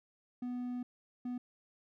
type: tone bursts at uneven times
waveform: triangle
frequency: 246.9 Hz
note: B3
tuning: in tune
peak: -34 dBFS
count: 2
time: 0.42-0.83 / 1.25-1.38 s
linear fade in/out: 5 ms
effects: none